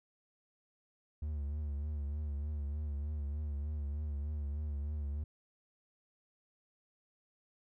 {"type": "tone with vibrato", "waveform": "triangle", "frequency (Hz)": 73.42, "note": "D2", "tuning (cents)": 0, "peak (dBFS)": -33, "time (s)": [1.22, 5.24], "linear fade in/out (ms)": 5, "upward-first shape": "triangle", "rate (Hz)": 3.3, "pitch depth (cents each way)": 78, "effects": []}